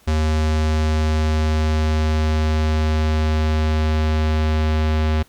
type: tone with low-pass filter sweep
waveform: square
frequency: 77.78 Hz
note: D#2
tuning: in tune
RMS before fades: -18 dBFS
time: 0.07-5.23 s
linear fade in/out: 10 ms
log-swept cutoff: 6400 to 3900 Hz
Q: 1
effects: pink hiss -53 dBFS RMS until 5.28 s